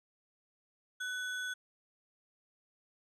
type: tone with sample-and-hold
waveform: sine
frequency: 1496 Hz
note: F#6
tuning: 19 cents sharp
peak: -35 dBFS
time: 1-1.54 s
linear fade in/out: 10 ms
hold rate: 4900 Hz
effects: low-pass 8000 Hz 12 dB/octave